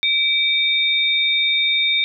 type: tone pair together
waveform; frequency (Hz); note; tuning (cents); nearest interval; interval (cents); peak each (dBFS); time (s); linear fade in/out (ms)
sine; 2313 / 3672; D7 / A#7; -27 / -27; minor sixth; 800; -19 / -17; 0.03-2.04; 0
effects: none